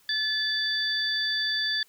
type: tone cluster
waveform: sine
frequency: 1732 / 3490 / 4622 Hz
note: A6 / A7 / D8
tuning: -28 / -15 / -28 cents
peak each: -29 dBFS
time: 0.09-1.83 s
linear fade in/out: 2 ms
effects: white hiss -61 dBFS RMS until 1.88 s